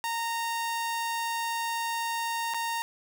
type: tone with dropouts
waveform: sawtooth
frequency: 924 Hz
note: A#5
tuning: 16 cents flat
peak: -25 dBFS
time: 0.04-2.82 s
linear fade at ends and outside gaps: 0 ms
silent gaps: 2.538-2.544 s
effects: none

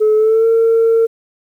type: tone with pitch glide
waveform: sine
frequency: 430 to 454.8 Hz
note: A4 to A#4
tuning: -40 to -43 cents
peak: -7 dBFS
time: 0-1.07 s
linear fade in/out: 20 ms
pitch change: +97 cents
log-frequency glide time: 0.16-0.46 s
effects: tanh soft clip ceiling -6 dBFS + 8-bit

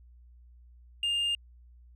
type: tone with tanh clipping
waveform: sine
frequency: 2812 Hz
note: F7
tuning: 11 cents sharp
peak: -27 dBFS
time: 1.03-1.35 s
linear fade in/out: 2 ms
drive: 3 dB
effects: added 60 Hz sine -52 dBFS peak until 1.95 s

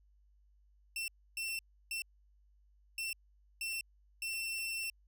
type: tone bursts at uneven times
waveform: sawtooth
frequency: 2696 Hz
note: E7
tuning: 38 cents sharp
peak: -33 dBFS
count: 6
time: 0.96-1.08 / 1.37-1.59 / 1.91-2.02 / 2.98-3.13 / 3.61-3.81 / 4.22-4.9 s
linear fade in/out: 2 ms
effects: added 50 Hz sine -64 dBFS peak until 5.07 s

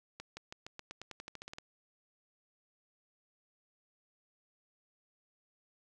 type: accelerating click train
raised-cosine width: 0.2 ms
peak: -27 dBFS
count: 15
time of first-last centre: 0.2-1.584 s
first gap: 170 ms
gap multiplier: 0.91
effects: none

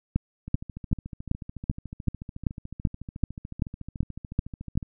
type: two click trains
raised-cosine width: 5 ms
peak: -10 / -24 dBFS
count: 13 / 61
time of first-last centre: 0.16-4.775 / 0.48-4.828 s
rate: 2.6 / 13.8 Hz
effects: none

